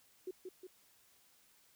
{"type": "tone with echo", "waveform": "sine", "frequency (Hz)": 370, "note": "F#4", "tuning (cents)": 0, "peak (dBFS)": -39, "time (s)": [0.27, 0.31], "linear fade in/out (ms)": 5, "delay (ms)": 180, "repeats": 2, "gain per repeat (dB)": -4, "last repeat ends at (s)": 0.67, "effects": ["white hiss -68 dBFS RMS until 1.75 s"]}